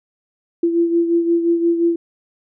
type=beating tone pair; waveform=sine; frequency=337.9 / 343.6 Hz; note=E4 / F4; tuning=+43 / -28 cents; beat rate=5.7 Hz; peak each=-14 / -22 dBFS; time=0.63-1.96 s; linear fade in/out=5 ms; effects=none